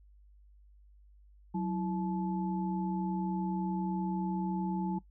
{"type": "tone cluster", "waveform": "sine", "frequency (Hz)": [185.7, 329, 865], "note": ["F#3", "E4", "A5"], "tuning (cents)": [7, -3, -30], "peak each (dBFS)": [-31, -38, -39], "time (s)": [1.54, 4.99], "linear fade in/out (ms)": 10, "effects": ["noise-tail reverb RT60 0.1 s tail -18 dB re dry", "added 50 Hz sine -56 dBFS peak until 5.1 s"]}